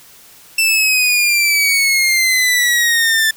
sawtooth exponential sweep, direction down, 2669 to 1760 Hz, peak -8 dBFS, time 0.58-3.31 s, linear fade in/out 5 ms, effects white hiss -43 dBFS RMS until 3.36 s

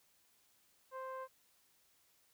sawtooth tone with low-pass filter, 523.3 Hz, C5, in tune, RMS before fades -45 dBFS, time 0.91-1.28 s, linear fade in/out 50 ms, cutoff 1200 Hz, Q 2.5, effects white hiss -72 dBFS RMS until 2.33 s

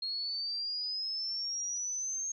sine exponential sweep, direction up, 4261 to 6470 Hz, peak -33 dBFS, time 0.02-2.32 s, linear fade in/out 5 ms, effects none

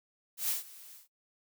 blue noise with ADSR envelope, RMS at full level -30 dBFS, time 0.37-1.08 s, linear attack 120 ms, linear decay 140 ms, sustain -21 dB, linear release 140 ms, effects noise-tail reverb RT60 0.1 s tail -21 dB re dry

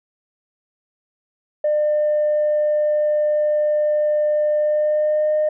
sine tone with pitch glide, 601 to 610.8 Hz, D5 to D#5, +40 to -32 cents, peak -14 dBFS, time 1.64-5.49 s, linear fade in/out 5 ms, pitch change +28 cents, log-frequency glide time 4.56-5.36 s, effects tanh soft clip ceiling -12 dBFS

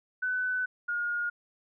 sine tone pair in turn, 1503 / 1428.3 Hz, F#6 / F6, +27 / +38 cents, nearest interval minor second, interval 89 cents, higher first, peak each -27 / -28 dBFS, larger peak first, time 0.22-0.66 / 0.88-1.3 s, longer first, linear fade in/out 10 ms, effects none

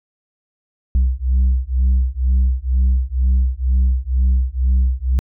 sine beating tone pair, 62.8 / 64.9 Hz, B1 / C2, +30 / -13 cents, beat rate 2.1 Hz, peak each -14 / -14 dBFS, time 0.95-5.19 s, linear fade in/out 0 ms, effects tanh soft clip ceiling -10 dBFS

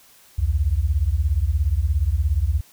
sine beating tone pair, 65.1 / 82.1 Hz, C2 / E2, -8 / -6 cents, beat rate 17 Hz, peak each -20 dBFS, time 0.38-2.61 s, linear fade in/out 10 ms, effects white hiss -52 dBFS RMS until 2.72 s

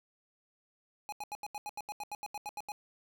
square tone bursts, 833 Hz, G#5, 5 cents sharp, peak -38 dBFS, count 15, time 1.09-2.719 s, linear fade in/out 0 ms, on 33 ms, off 81 ms, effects none

